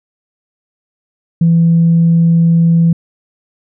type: tone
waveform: sine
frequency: 166.9 Hz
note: E3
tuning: 22 cents sharp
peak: -5 dBFS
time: 1.41-2.93 s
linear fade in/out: 5 ms
effects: tanh soft clip ceiling -2 dBFS